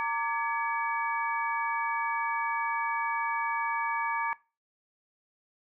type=tone cluster; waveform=sine; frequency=920 / 1167 / 1695 / 2269 Hz; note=A#5 / D6 / G#6 / C#7; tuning=-23 / -11 / +35 / +40 cents; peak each=-31 / -34 / -35 / -36 dBFS; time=0-4.33 s; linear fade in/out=0 ms; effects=noise-tail reverb RT60 0.3 s tail -20 dB re dry